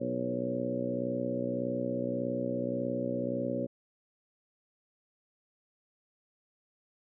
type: harmonic tone with a mistuned harmonic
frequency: 61.74 Hz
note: B1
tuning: in tune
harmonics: 2 / 3 / 4 / 5 / 6 / 7 / 8 / 9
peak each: -41 / -41 / -35 / -39 / -41 / -43 / -40 / -35 dBFS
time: 0-3.67 s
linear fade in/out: 20 ms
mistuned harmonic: 8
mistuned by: +17 cents
effects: none